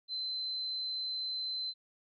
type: tone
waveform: sine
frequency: 4068 Hz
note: C8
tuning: 50 cents flat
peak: -34 dBFS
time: 0.08-1.74 s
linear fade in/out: 50 ms
effects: none